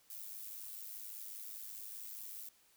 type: noise with amplitude modulation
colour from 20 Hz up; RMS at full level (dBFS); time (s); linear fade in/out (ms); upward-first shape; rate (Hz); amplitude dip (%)
violet; -45; 0.1-2.49; 2; sine; 105; 60
effects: white hiss -69 dBFS RMS until 2.76 s